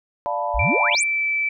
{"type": "chord", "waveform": "sine", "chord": "B half-diminished seventh", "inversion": "first", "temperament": "equal", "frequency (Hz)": [587.3, 698.5, 880, 987.8], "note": ["D5", "F5", "A5", "B5"], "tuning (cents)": [0, 0, 0, 0], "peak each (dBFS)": -27, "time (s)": [0.26, 0.95], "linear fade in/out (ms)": 0}
{"type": "exponential sweep", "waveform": "sine", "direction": "up", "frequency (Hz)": [38.89, 10570], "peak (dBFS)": -20, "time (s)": [0.54, 1.04], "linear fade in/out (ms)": 10}
{"type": "tone with pitch glide", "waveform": "sine", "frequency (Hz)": [2349, 2318], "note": ["D7", "D7"], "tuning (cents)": [0, -23], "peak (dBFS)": -19, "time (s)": [0.59, 1.49], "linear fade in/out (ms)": 5, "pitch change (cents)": -23, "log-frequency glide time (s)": [0.82, 1.24]}
{"effects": []}